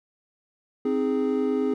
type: chord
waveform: triangle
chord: Ab major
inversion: first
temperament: equal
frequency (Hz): 261.6 / 311.1 / 415.3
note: C4 / Eb4 / Ab4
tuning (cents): 0 / 0 / 0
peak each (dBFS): -23 / -28 / -23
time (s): 0.85-1.74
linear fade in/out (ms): 5
effects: none